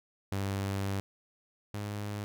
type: tone pair in turn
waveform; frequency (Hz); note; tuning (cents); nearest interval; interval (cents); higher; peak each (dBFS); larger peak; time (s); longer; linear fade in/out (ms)
sawtooth; 98.3 / 103.24; G2 / G#2; +5 / -10; minor second; 85; second; -27 / -31; first; 0.32-1 / 1.74-2.24; first; 0
effects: none